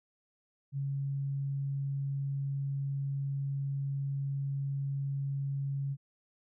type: tone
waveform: sine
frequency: 138.59 Hz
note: C#3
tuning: in tune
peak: -31 dBFS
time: 0.72-5.97 s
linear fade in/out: 50 ms
effects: none